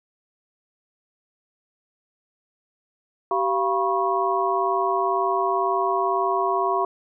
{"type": "tone cluster", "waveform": "sine", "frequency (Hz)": [385.8, 692, 974, 1096], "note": ["G4", "F5", "B5", "C#6"], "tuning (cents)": [-28, -16, -24, -20], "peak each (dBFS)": -25, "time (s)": [3.31, 6.85], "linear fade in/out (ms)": 2, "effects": []}